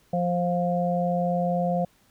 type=harmonic tone; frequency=175.9 Hz; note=F3; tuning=13 cents sharp; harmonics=1 / 3 / 4; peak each=-25 / -27 / -27 dBFS; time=0.13-1.85 s; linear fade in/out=5 ms; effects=pink hiss -62 dBFS RMS until 2.1 s